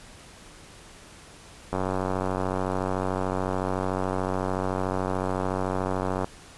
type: click train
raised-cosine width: 1 ms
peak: -13 dBFS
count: 424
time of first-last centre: 1.73-6.244 s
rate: 93.7 Hz
effects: pink hiss -48 dBFS RMS until 6.57 s + resampled to 24000 Hz